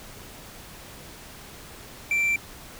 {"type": "tone", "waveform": "triangle", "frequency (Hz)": 2347, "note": "D7", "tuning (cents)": -2, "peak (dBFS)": -19, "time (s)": [2.11, 2.36], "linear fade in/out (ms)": 2, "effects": ["pink hiss -44 dBFS RMS until 2.79 s"]}